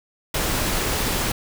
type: noise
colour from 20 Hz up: pink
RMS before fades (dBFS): -23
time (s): 0.34-1.32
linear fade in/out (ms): 5
effects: none